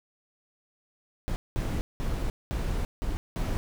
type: noise bursts at uneven times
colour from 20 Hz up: brown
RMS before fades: -29 dBFS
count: 6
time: 1.28-1.36 / 1.56-1.81 / 2-2.3 / 2.51-2.85 / 3.02-3.17 / 3.36-3.57 s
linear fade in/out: 0 ms
effects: none